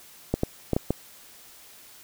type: clicks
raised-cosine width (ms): 2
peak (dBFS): -9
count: 5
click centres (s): 0.34 / 0.434 / 0.733 / 0.765 / 0.906
effects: white hiss -50 dBFS RMS until 2.03 s